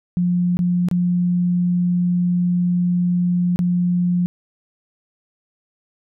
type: tone with dropouts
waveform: sine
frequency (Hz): 177.1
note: F3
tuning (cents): +24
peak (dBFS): -15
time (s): 0.17-4.26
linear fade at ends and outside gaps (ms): 0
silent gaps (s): 0.57-0.591 / 0.886-0.913 / 3.56-3.591
effects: none